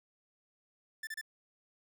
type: tone bursts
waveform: 45% pulse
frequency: 1765 Hz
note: A6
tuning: 5 cents sharp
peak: -38 dBFS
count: 3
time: 1.03-1.213 s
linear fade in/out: 5 ms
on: 41 ms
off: 30 ms
effects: none